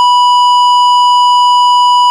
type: tone with tanh clipping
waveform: triangle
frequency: 983 Hz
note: B5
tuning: 8 cents flat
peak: -6 dBFS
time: 0-2.1 s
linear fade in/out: 0 ms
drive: 15 dB
effects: none